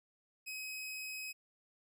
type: tone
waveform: sawtooth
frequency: 2537 Hz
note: D#7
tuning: 33 cents sharp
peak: -38 dBFS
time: 0.46-1.33 s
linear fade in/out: 20 ms
effects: none